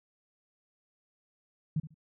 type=tone with echo; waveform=sine; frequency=155.56 Hz; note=D#3; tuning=in tune; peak=-26 dBFS; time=1.76-1.8 s; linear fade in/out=5 ms; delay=72 ms; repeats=2; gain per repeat=-14 dB; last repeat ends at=1.944 s; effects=none